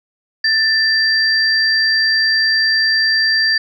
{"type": "tone pair together", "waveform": "sine", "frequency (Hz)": [1775, 4710], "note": ["A6", "D8"], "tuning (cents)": [15, 4], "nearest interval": "octave + perfect fourth", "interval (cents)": 1689, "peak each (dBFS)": [-14, -15], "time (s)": [0.44, 3.58], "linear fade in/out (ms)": 5, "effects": []}